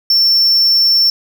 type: tone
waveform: triangle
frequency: 5410 Hz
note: E8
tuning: 44 cents sharp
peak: -7 dBFS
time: 0.1-1.1 s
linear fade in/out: 2 ms
effects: none